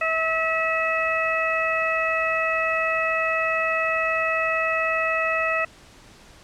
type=harmonic tone; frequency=647 Hz; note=E5; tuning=32 cents flat; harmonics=1 / 2 / 3 / 4; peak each=-26 / -26 / -26 / -26 dBFS; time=0.01-5.65 s; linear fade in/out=5 ms; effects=pink hiss -49 dBFS RMS until 6.43 s + low-pass 8000 Hz 12 dB/octave